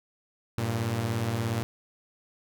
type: beating tone pair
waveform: sawtooth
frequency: 98.5 / 115.5 Hz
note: G2 / A#2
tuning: +9 / -16 cents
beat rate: 17 Hz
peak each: -29 / -24 dBFS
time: 0.58-1.63 s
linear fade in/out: 0 ms
effects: none